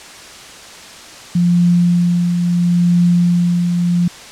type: tone with tremolo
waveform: sine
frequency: 174.61 Hz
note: F3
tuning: in tune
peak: -8 dBFS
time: 1.35-4.08 s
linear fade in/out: 5 ms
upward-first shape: triangle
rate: 0.74 Hz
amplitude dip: 45%
effects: white hiss -35 dBFS RMS until 4.31 s + low-pass 7000 Hz 12 dB/octave